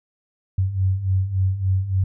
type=beating tone pair; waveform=sine; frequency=92.5 / 96 Hz; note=F#2 / G2; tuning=0 / -36 cents; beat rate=3.5 Hz; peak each=-24 / -19 dBFS; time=0.58-2.04 s; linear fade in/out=5 ms; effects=none